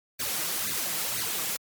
white noise with flanger, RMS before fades -30 dBFS, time 0.19-1.57 s, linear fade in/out 10 ms, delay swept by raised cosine 0.46 to 6.46 ms, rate 2 Hz, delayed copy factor +0.85, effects high-pass 80 Hz 12 dB/octave + MP3 96 kbps

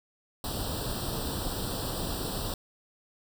pink noise with comb filter, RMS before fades -33 dBFS, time 0.44-2.54 s, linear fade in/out 2 ms, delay 0.23 ms, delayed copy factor +1, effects none

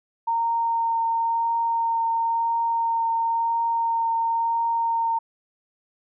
sine tone with vibrato, 920 Hz, A#5, 23 cents flat, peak -20 dBFS, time 0.27-5.19 s, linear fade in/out 10 ms, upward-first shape triangle, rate 0.97 Hz, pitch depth 11 cents each way, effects none

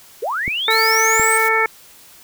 sine linear sweep, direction up, 373.3 to 8600 Hz, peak -19 dBFS, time 0.22-1.38 s, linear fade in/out 10 ms
clicks, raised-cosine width 3 ms, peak -14 dBFS, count 2, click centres 0.479 / 1.197 s
harmonic tone, 444.4 Hz, A4, 17 cents sharp, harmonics 1 / 2 / 3 / 4 / 5, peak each -21 / -21 / -20 / -20 / -18 dBFS, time 0.68-1.66 s, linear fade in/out 2 ms
blue noise, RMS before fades -28 dBFS, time 0.7-1.49 s, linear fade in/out 10 ms
effects white hiss -45 dBFS RMS until 2.23 s

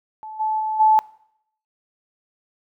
sine tone with level steps, 868 Hz, A5, 24 cents flat, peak -32 / -19 / -21 / -11 dBFS, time 0.23-0.99 s, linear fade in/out 0 ms, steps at 0.39 / 0.59 / 0.79 s, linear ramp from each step 20 ms, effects noise-tail reverb RT60 0.7 s tail -22 dB re dry

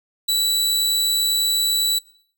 sawtooth tone, 3946 Hz, B7, 2 cents flat, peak -14 dBFS, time 0.28-1.99 s, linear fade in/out 10 ms, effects noise-tail reverb RT60 0.6 s tail -22 dB re dry

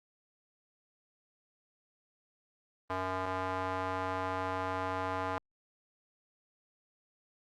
square tone with band-pass filter, 93.2 Hz, F#2, 13 cents sharp, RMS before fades -35 dBFS, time 2.9-5.38 s, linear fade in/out 0 ms, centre 1000 Hz, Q 1.7, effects Opus 32 kbps

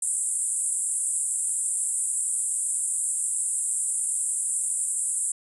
white band-pass noise, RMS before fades -27 dBFS, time 0.02-5.32 s, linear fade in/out 5 ms, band 7700 to 9900 Hz, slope 96 dB/octave, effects none

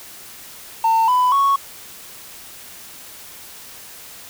triangle tone with pitch steps, 900 / 998.6 / 1108 Hz, A5 / B5 / C#6, +39 / +19 / -1 cents, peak -10 dBFS, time 0.84-1.56 s, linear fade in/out 5 ms, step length 240 ms, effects tanh soft clip ceiling -8 dBFS + white hiss -39 dBFS RMS until 4.29 s

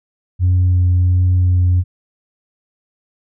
sine tone with vibrato, 90.3 Hz, F#2, 42 cents flat, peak -8 dBFS, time 0.39-1.84 s, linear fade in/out 50 ms, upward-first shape sine, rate 1.4 Hz, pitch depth 10 cents each way, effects tanh soft clip ceiling -8 dBFS

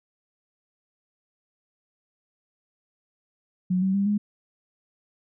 sine tone with pitch steps, 183 / 190.66 / 198.64 / 207 Hz, F#3 / G3 / G3 / G#3, -19 / -48 / +23 / -5 cents, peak -20 dBFS, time 3.7-4.18 s, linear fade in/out 10 ms, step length 120 ms, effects none

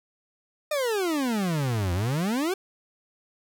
40% pulse exponential two-way sweep, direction down then up, 621 to 84.7 to 397.2 Hz, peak -23 dBFS, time 0.71-2.54 s, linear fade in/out 5 ms, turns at 1.93 s, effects none

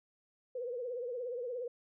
sine tone with vibrato, 490 Hz, B4, 14 cents flat, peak -36 dBFS, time 0.55-1.68 s, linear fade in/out 5 ms, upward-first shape triangle, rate 17 Hz, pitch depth 110 cents each way, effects none

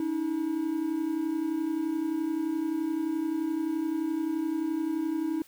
triangle tone pair together, 289.5 / 321.1 Hz, D4 / E4, -25 / -45 cents, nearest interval major second, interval 180 cents, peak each -31 / -26 dBFS, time 0-5.42 s, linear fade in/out 2 ms, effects white hiss -57 dBFS RMS until 5.47 s

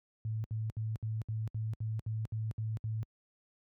sine tone bursts, 110 Hz, A2, in tune, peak -32 dBFS, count 11, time 0.25-3.03 s, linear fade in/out 0 ms, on 190 ms, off 69 ms, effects high-pass 60 Hz 12 dB/octave

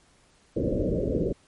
white low-pass noise, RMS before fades -26 dBFS, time 0.56-1.33 s, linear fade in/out 10 ms, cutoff 580 Hz, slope 96 dB/octave, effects pink hiss -61 dBFS RMS until 1.47 s + MP3 48 kbps

